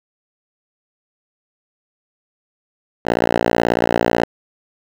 5% pulse tone with band-pass filter, 58.27 Hz, A#1, in tune, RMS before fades -17 dBFS, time 3.05-4.25 s, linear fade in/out 10 ms, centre 700 Hz, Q 0.53, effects none

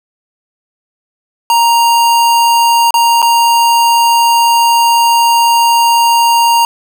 square tone with dropouts, 934 Hz, A#5, 3 cents sharp, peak -7 dBFS, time 1.5-6.65 s, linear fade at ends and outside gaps 1 ms, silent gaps 2.907-2.941 / 3.219-3.226 s, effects none

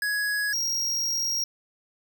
square tone pair in turn, 1672 / 5614 Hz, G#6 / F8, +11 / +8 cents, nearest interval octave + major sixth, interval 2097 cents, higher second, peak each -25 dBFS, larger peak neither, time 0.02-0.53 / 0.53-1.44 s, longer second, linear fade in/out 2 ms, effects 9-bit

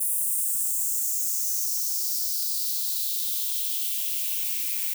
violet noise with high-pass filter sweep, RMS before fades -27 dBFS, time 0-4.94 s, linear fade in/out 10 ms, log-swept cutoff 9700 to 2200 Hz, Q 3.4, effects none

